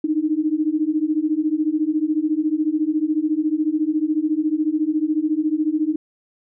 sine beating tone pair, 300.9 / 314.9 Hz, D4 / D#4, +42 / +21 cents, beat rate 14 Hz, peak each -21 / -20 dBFS, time 0.04-5.96 s, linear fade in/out 5 ms, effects none

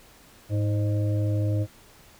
harmonic tone with a mistuned harmonic, 104.5 Hz, G#2, 11 cents sharp, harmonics 1 / 3 / 5 / 6, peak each -22 / -32 / -36 / -38 dBFS, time 0.49-1.67 s, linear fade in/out 50 ms, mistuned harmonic 6, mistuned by -34 cents, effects pink hiss -53 dBFS RMS until 2.19 s

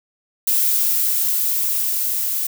violet noise with level ramp, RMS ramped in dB -17 to -22 dBFS, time 0.47-2.47 s, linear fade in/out 5 ms, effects none

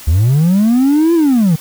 triangle linear two-way sweep, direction up then down, 70.3 to 344.2 to 149.8 Hz, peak -5 dBFS, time 0.07-1.56 s, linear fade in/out 10 ms, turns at 1.14 s, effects tanh soft clip ceiling -2 dBFS + white hiss -34 dBFS RMS until 1.6 s

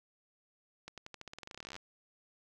accelerating click train, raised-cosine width 0.2 ms, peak -28 dBFS, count 24, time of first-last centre 0.88-1.764 s, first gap 97 ms, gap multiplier 0.9, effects none

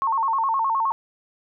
sine tone with vibrato, 992 Hz, B5, 7 cents sharp, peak -19 dBFS, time 0.02-0.92 s, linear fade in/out 0 ms, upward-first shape square, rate 9.6 Hz, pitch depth 160 cents each way, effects none

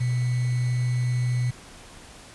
sine tone with sample-and-hold, 123.47 Hz, B2, in tune, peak -21 dBFS, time 0-1.51 s, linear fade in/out 10 ms, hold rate 2100 Hz, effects pink hiss -46 dBFS RMS until 2.34 s + resampled to 24000 Hz

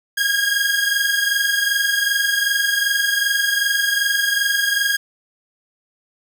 sawtooth tone pair together, 1622 / 1644.6 Hz, G#6 / G#6, -41 / -17 cents, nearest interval unison, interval 24 cents, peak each -16 dBFS, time 0.17-4.97 s, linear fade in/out 10 ms, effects none

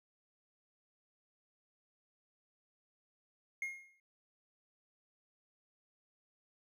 triangle tone with exponential decay, 2142 Hz, C7, 40 cents sharp, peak -32 dBFS, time 3.62-4 s, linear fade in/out 2 ms, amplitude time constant 81 ms, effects none

